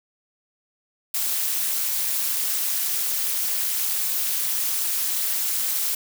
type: noise with amplitude modulation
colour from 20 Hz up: blue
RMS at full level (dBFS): -21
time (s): 1.14-5.95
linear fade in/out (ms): 5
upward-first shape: sine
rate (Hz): 239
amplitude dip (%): 75
effects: none